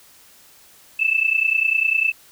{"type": "tone pair together", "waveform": "sine", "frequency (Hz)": [2619, 2649], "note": ["E7", "E7"], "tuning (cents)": [-12, 8], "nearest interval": "unison", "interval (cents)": 20, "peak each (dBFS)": -19, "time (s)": [0.99, 2.12], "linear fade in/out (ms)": 10, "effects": ["white hiss -50 dBFS RMS until 2.31 s"]}